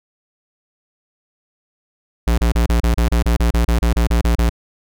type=tone bursts; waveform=square; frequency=58.1 Hz; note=A#1; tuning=5 cents flat; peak=-13 dBFS; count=16; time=2.27-4.495 s; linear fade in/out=5 ms; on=110 ms; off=31 ms; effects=none